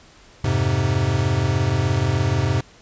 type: chord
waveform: square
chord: F minor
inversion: none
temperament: equal with one note detuned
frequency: 87.31 / 104.25 / 130.81 Hz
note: F2 / Ab2 / C3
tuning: 0 / +7 / 0 cents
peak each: -25 / -22 / -22 dBFS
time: 0.44-2.61 s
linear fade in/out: 5 ms
effects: pink hiss -49 dBFS RMS until 2.81 s + resampled to 16000 Hz